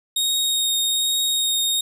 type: tone with vibrato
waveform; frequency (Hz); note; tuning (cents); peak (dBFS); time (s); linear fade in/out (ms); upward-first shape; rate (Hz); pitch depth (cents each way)
sawtooth; 3729; A#7; 0; -16; 0.16-1.81; 5; triangle; 1.2; 12
effects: none